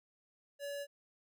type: tone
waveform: square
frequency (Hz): 569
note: C#5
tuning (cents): +45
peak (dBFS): -40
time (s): 0.59-0.87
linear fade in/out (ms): 50
effects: none